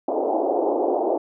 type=band-pass noise; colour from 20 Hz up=pink; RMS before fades=-22 dBFS; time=0.08-1.18 s; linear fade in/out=5 ms; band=310 to 820 Hz; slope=48 dB/octave; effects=none